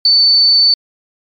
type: tone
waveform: sine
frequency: 4514 Hz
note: C#8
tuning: 31 cents sharp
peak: -6 dBFS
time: 0.05-0.74 s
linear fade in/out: 2 ms
effects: MP3 96 kbps